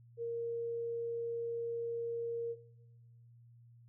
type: tone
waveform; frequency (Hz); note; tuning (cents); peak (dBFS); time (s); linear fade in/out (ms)
sine; 466.2; A#4; 0; -35; 0.17-2.56; 50
effects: noise-tail reverb RT60 1.0 s tail -18 dB re dry + added 118 Hz sine -57 dBFS peak until 3.88 s